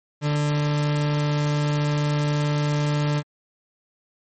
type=tone; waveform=40% pulse; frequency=147.6 Hz; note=D3; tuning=9 cents sharp; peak=-19 dBFS; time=0.21-3.23 s; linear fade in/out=50 ms; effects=MP3 32 kbps